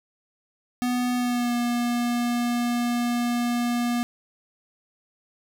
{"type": "tone with pitch glide", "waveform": "square", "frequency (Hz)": [246.9, 240], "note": ["B3", "B3"], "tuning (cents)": [0, -49], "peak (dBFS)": -23, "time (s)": [0.82, 4.03], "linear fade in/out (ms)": 0, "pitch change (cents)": -49, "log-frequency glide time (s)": [1.16, 1.54], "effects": []}